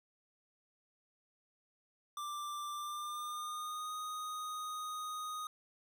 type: tone with pitch glide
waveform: square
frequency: 1180 to 1243.7 Hz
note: D6 to D#6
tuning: +8 to -1 cents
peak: -40 dBFS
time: 2.17-5.47 s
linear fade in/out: 2 ms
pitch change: +91 cents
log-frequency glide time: 2.73-3.94 s
effects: none